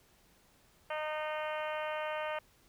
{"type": "harmonic tone", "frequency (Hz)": 307, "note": "D#4", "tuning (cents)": -23, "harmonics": [2, 3, 4, 5, 6, 7, 8, 9, 10], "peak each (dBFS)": [-37, -41, -43, -45, -47, -48, -49, -50, -51], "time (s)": [0.9, 2.39], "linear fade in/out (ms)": 5, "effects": ["pink hiss -66 dBFS RMS until 2.68 s"]}